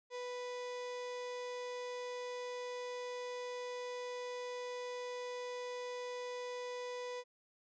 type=tone; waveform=35% pulse; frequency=493.9 Hz; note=B4; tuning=in tune; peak=-39 dBFS; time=0.1-7.24 s; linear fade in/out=50 ms; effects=resampled to 16000 Hz